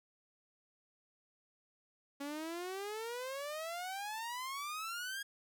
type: exponential sweep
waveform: sawtooth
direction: up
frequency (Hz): 277.8 to 1648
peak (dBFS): -36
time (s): 2.2-5.23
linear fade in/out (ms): 10
effects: none